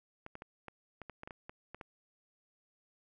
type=clicks; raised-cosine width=0.5 ms; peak=-30 dBFS; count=12; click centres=0.264 / 0.354 / 0.421 / 0.683 / 1.017 / 1.097 / 1.234 / 1.275 / 1.308 / 1.495 / 1.746 / 1.812 s; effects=none